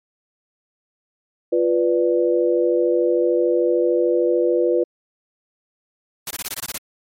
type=chord; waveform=sine; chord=B diminished; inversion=second; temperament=equal; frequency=349.2 / 493.9 / 587.3 Hz; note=F4 / B4 / D5; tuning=0 / 0 / 0 cents; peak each=-18 / -18 / -24 dBFS; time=1.52-4.84 s; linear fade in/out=10 ms
type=noise bursts; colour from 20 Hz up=white; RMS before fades=-27 dBFS; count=9; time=6.27-6.778 s; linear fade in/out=2 ms; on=36 ms; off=23 ms
effects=MP3 64 kbps